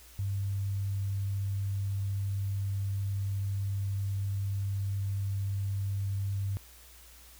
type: tone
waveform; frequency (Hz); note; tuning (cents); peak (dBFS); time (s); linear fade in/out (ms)
sine; 98.8; G2; +14; -29; 0.19-6.57; 0
effects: added 60 Hz sine -55 dBFS peak until 7.39 s + white hiss -55 dBFS RMS until 7.39 s